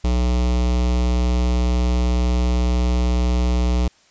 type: tone with notch filter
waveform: square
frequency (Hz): 61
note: B1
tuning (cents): -21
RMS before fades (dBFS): -18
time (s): 0.04-3.88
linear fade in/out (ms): 5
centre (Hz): 1600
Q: 1.6
effects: white hiss -55 dBFS RMS until 4.1 s + resampled to 16000 Hz